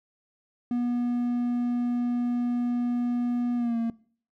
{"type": "tone with pitch glide", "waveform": "triangle", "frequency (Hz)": [242.3, 230.2], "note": ["B3", "A#3"], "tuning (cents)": [-33, -22], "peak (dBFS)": -22, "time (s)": [0.71, 3.9], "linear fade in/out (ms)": 2, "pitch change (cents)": -89, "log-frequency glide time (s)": [3.56, 3.78], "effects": ["noise-tail reverb RT60 0.5 s tail -22 dB re dry"]}